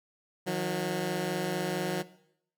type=tone pair together; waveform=15% pulse; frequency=157.8 / 182.21 Hz; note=D#3 / F#3; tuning=+25 / -26 cents; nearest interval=major second; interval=249 cents; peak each=-28 / -24 dBFS; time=0.46-2.03 s; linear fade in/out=20 ms; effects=noise-tail reverb RT60 0.7 s tail -17 dB re dry